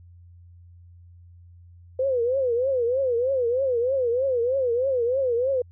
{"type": "tone with vibrato", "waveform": "sine", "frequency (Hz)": 504, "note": "B4", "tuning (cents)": 35, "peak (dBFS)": -20, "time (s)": [1.99, 5.62], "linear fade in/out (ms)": 5, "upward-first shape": "triangle", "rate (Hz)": 3.2, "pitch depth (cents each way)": 170, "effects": ["added 87 Hz sine -46 dBFS peak until 5.71 s"]}